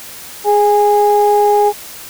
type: tone pair together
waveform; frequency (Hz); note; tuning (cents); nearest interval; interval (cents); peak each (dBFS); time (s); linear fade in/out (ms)
sine; 415.3 / 823.2; G#4 / G#5; 0 / -16; octave; 1184; -10; 0.44-1.73; 50
effects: tanh soft clip ceiling -1 dBFS + white hiss -32 dBFS RMS until 2.09 s